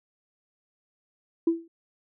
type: tone with exponential decay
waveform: sine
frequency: 332.4 Hz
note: E4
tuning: 15 cents sharp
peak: -15 dBFS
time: 1.47-1.68 s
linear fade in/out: 5 ms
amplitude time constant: 44 ms
effects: tanh soft clip ceiling -13 dBFS